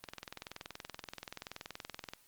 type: click train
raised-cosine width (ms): 0.2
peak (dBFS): -25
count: 45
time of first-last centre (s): 0.04-2.135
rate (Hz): 21
effects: white hiss -66 dBFS RMS until 2.27 s + Opus 32 kbps